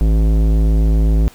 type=tone with tanh clipping; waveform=sine; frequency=53.8 Hz; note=A1; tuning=38 cents flat; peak=-12 dBFS; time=0.01-1.28 s; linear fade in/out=0 ms; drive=16 dB; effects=pink hiss -44 dBFS RMS until 1.34 s